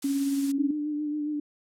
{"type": "noise", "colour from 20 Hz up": "blue", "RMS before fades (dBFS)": -37, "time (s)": [0.02, 0.52], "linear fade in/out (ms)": 5}
{"type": "tone with tremolo", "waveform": "sine", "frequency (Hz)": 277.2, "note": "C#4", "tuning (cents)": 0, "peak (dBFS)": -22, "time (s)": [0.04, 0.71], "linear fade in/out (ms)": 5, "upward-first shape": "triangle", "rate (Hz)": 18, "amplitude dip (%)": 35}
{"type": "tone with vibrato", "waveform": "sine", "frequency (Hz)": 298.3, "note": "D4", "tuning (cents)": 27, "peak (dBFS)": -27, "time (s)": [0.58, 1.4], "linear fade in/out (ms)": 5, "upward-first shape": "sine", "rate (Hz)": 7.3, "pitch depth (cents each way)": 28}
{"effects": ["low-pass 10000 Hz 12 dB/octave"]}